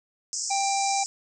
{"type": "band-pass noise", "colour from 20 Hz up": "pink", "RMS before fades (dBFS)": -31, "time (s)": [0.33, 1.06], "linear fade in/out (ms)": 0, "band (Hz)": [5100, 8100], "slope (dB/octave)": 96}
{"type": "harmonic tone", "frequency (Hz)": 789, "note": "G5", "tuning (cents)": 11, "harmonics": [1, 3, 5, 6], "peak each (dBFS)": [-24, -34, -38, -40], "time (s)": [0.5, 1.04], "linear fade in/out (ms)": 10}
{"effects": []}